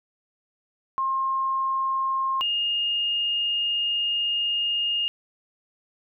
sine tone pair in turn, 1066 / 2838 Hz, C6 / F7, +32 / +27 cents, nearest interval octave + perfect fourth, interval 1695 cents, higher second, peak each -22 dBFS, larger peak neither, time 0.98-2.41 / 2.41-5.08 s, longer second, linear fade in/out 0 ms, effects none

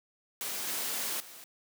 white noise with level steps, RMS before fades -36 / -34 / -49 dBFS, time 0.41-1.44 s, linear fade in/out 0 ms, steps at 0.67 / 1.2 s, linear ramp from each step 2 ms, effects high-pass 200 Hz 12 dB/octave

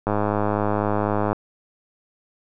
click train, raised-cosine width 1 ms, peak -8 dBFS, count 132, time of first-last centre 0.07-1.33 s, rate 104 Hz, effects none

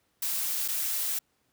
blue noise with dropouts, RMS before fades -30 dBFS, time 0.22-1.19 s, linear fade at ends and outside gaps 5 ms, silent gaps 0.68-0.684 s, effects pink hiss -72 dBFS RMS until 1.52 s + high-pass 80 Hz 12 dB/octave

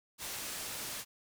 white low-pass noise, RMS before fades -41 dBFS, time 0.18-1.05 s, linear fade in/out 50 ms, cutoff 12000 Hz, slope 12 dB/octave, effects none

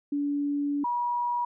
sine tone pair in turn, 287.2 / 964.2 Hz, D4 / B5, -39 / -42 cents, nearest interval octave + major sixth, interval 2097 cents, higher second, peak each -25 dBFS, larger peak neither, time 0.12-0.84 / 0.84-1.45 s, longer first, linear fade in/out 5 ms, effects none

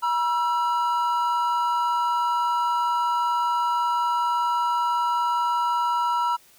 triangle tone pair together, 961 / 1337.4 Hz, B5 / E6, -48 / +25 cents, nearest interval tritone, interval 573 cents, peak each -20 / -24 dBFS, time 0.02-6.37 s, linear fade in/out 20 ms, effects white hiss -55 dBFS RMS until 6.58 s

